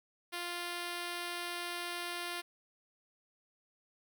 5% pulse tone, 349.2 Hz, F4, in tune, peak -26 dBFS, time 0.32-2.42 s, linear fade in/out 20 ms, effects none

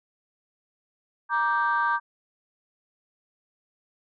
sine chord, G minor, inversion first, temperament just, 940.8 / 1176 / 1568 Hz, Bb5 / D6 / G6, +16 / +2 / 0 cents, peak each -25 dBFS, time 1.29-2 s, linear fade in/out 50 ms, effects tanh soft clip ceiling -14 dBFS

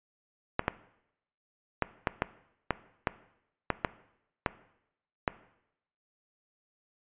clicks, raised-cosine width 0.5 ms, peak -10 dBFS, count 11, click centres 0.594 / 0.681 / 1.823 / 2.072 / 2.221 / 2.707 / 3.072 / 3.703 / 3.848 / 4.462 / 5.278 s, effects noise-tail reverb RT60 0.8 s tail -17 dB re dry + resampled to 8000 Hz

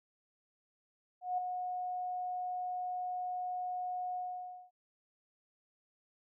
sine tone with ADSR envelope, 727 Hz, F#5, 31 cents flat, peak -29 dBFS, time 1.21-4.71 s, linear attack 170 ms, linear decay 4 ms, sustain -6 dB, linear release 550 ms, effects none

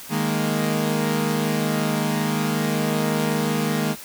sawtooth chord, D# suspended fourth, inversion none, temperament equal, 155.56 / 207.7 / 233.1 Hz, D#3 / G#3 / A#3, 0 / 0 / 0 cents, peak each -21 dBFS, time 0.09-3.96 s, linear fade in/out 50 ms, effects white hiss -39 dBFS RMS until 4.04 s

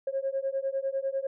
sine beating tone pair, 536 / 546 Hz, C5 / C#5, +42 / -26 cents, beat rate 10 Hz, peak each -30 dBFS, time 0.07-1.27 s, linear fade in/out 5 ms, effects tanh soft clip ceiling -21 dBFS

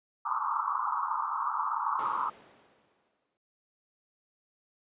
white band-pass noise, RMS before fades -31 dBFS, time 0.25-2.3 s, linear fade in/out 10 ms, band 870 to 1300 Hz, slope 96 dB/octave
brown noise with exponential decay, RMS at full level -32 dBFS, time 1.99-3.37 s, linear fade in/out 1 ms, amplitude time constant 300 ms
effects high-pass 400 Hz 12 dB/octave + resampled to 8000 Hz

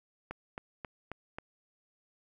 click train, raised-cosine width 0.5 ms, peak -24 dBFS, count 5, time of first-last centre 0.31-1.385 s, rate 3.72 Hz, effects 11-bit

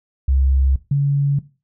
sine tone pair in turn, 67 / 141.23 Hz, C2 / C#3, +42 / +33 cents, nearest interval octave + minor second, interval 1291 cents, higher second, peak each -13 dBFS, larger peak neither, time 0.28-0.76 / 0.91-1.39 s, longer neither, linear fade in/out 5 ms, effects noise-tail reverb RT60 0.3 s tail -17 dB re dry

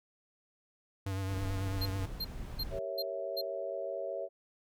square tone with vibrato, 96.2 Hz, G2, 32 cents flat, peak -34 dBFS, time 1.06-2.06 s, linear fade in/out 5 ms, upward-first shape sine, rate 9.1 Hz, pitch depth 35 cents each way
brown noise, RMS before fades -41 dBFS, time 1.29-2.79 s, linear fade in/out 2 ms
square tone bursts, 4186 Hz, C8, in tune, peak -34 dBFS, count 5, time 1.81-3.415 s, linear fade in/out 10 ms, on 49 ms, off 340 ms
sine chord, G diminished seventh, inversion none, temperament equal, 392 / 466.2 / 554.4 / 659.3 Hz, G4 / Bb4 / Db5 / Fb5, 0 / 0 / 0 / 0 cents, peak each -43 / -44 / -38 / -39 dBFS, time 2.7-4.29 s, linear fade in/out 50 ms
effects none

